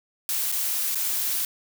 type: noise with dropouts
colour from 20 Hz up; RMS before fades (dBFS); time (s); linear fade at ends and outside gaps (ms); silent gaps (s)
blue; -26; 0.29-1.45; 1; 0.517-0.523 / 0.947-0.955
effects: none